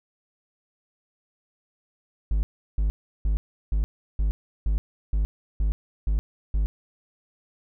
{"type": "tone bursts", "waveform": "triangle", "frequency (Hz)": 51.5, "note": "G#1", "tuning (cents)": -14, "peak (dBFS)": -18, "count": 10, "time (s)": [2.31, 6.66], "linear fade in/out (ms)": 0, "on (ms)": 120, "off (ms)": 350, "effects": []}